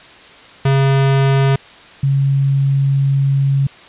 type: tone pair in turn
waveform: square / sine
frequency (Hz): 136.3 / 137.65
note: C#3 / C#3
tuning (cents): -29 / -12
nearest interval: unison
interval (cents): 17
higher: second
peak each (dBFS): -11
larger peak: neither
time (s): 0.65-1.56 / 2.03-3.67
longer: second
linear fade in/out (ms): 5
effects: white hiss -40 dBFS RMS until 3.88 s + resampled to 8000 Hz